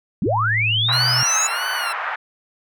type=linear sweep; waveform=sine; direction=up; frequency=135.4 to 6910 Hz; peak=-17 dBFS; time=0.22-1.47 s; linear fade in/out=2 ms
type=tone with pitch glide; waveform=sine; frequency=110 to 124.91 Hz; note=A2 to B2; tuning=0 to +20 cents; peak=-22 dBFS; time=0.26-1.23 s; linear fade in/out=0 ms; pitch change=+220 cents; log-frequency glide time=0.81-0.96 s
type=band-pass noise; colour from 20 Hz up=white; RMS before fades=-26 dBFS; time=0.88-2.16 s; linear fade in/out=10 ms; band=750 to 1800 Hz; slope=24 dB/octave
type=tone with vibrato; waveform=20% pulse; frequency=1396.9 Hz; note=F6; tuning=in tune; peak=-19 dBFS; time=0.92-1.93 s; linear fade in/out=10 ms; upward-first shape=sine; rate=1.6 Hz; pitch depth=130 cents each way
effects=none